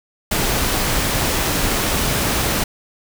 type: noise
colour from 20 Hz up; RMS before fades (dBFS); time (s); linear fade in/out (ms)
pink; -19; 0.31-2.64; 5
effects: none